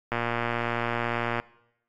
click train, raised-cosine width 0.5 ms, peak -12 dBFS, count 152, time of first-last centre 0.12-1.4 s, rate 118 Hz, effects noise-tail reverb RT60 0.8 s tail -21 dB re dry + AAC 64 kbps

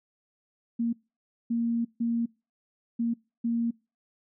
sine tone bursts at uneven times, 233 Hz, A#3, 1 cent flat, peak -24 dBFS, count 5, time 0.79-0.93 / 1.5-1.85 / 2-2.26 / 2.99-3.14 / 3.44-3.71 s, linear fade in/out 10 ms, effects noise-tail reverb RT60 0.3 s tail -25 dB re dry

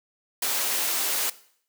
white high-pass noise, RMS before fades -26 dBFS, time 0.42-1.3 s, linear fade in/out 5 ms, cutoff 330 Hz, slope 12 dB/octave, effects noise-tail reverb RT60 0.6 s tail -18 dB re dry

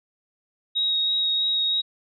sine tone with vibrato, 3782 Hz, A#7, 24 cents sharp, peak -20 dBFS, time 0.75-1.82 s, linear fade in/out 20 ms, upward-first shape sine, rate 3.1 Hz, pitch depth 11 cents each way, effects none

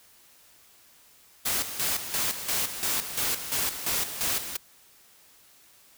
white noise with tremolo, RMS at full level -27 dBFS, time 1.45-4.57 s, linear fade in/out 10 ms, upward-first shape square, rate 2.9 Hz, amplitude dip 65%, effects white hiss -57 dBFS RMS until 5.97 s

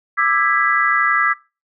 sine chord, E dominant seventh, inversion third, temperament just, 1186.7 / 1318.5 / 1648.1 / 1977.8 Hz, D6 / E6 / G#6 / B6, +18 / 0 / -14 / +2 cents, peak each -19 dBFS, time 0.17-1.34 s, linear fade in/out 20 ms, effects noise-tail reverb RT60 0.3 s tail -22 dB re dry

